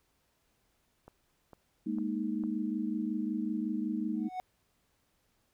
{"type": "click train", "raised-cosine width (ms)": 1, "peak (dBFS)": -36, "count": 4, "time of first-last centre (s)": [1.08, 2.437], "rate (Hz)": 2.21}
{"type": "chord", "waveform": "sine", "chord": "Ab suspended second", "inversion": "none", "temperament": "equal", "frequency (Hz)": [207.7, 233.1, 311.1], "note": ["Ab3", "Bb3", "Eb4"], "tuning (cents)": [0, 0, 0], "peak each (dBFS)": -35, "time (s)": [1.86, 4.29], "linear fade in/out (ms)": 10}
{"type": "tone with exponential growth", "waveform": "triangle", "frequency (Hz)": 739, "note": "F#5", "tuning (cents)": -2, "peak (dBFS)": -29, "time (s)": [4.14, 4.4], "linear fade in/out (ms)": 0, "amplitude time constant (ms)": 55}
{"effects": ["pink hiss -74 dBFS RMS until 5.53 s"]}